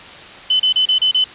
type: tone bursts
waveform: sine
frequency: 3029 Hz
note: F#7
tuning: 40 cents sharp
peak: -11 dBFS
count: 6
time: 0.5-1.242 s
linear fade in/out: 5 ms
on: 97 ms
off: 32 ms
effects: white hiss -36 dBFS RMS until 1.34 s + resampled to 8000 Hz